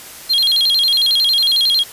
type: tone with vibrato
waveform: triangle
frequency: 3700 Hz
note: A#7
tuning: 14 cents flat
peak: -10 dBFS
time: 0.29-1.84 s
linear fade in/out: 20 ms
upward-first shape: square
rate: 11 Hz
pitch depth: 210 cents each way
effects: white hiss -35 dBFS RMS until 1.92 s + resampled to 32000 Hz